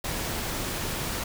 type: noise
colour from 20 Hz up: pink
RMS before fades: -31 dBFS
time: 0.04-1.24 s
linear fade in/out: 5 ms
effects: none